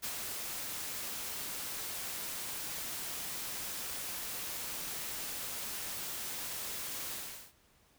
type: noise with ADSR envelope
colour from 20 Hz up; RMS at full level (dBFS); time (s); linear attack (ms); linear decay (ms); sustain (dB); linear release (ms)
white; -37; 0.02-7.53; 26; 79; -3; 400
effects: pink hiss -67 dBFS RMS until 7.98 s